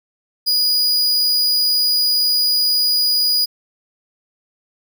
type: tone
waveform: 45% pulse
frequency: 4911 Hz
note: D#8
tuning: 23 cents flat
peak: -13 dBFS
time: 0.46-3.46 s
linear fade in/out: 20 ms
effects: none